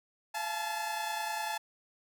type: tone cluster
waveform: sawtooth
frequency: 686 / 858 / 888 Hz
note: F5 / A5 / A5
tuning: -31 / -44 / +16 cents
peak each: -38 / -31 / -36 dBFS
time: 0.34-1.58 s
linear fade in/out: 10 ms
effects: none